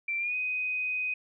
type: tone with pitch glide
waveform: sine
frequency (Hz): 2349 to 2503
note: D7 to D#7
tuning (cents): 0 to +10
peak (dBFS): -28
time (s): 0.08-1.14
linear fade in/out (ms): 5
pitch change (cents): +110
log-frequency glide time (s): 0.18-0.35
effects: none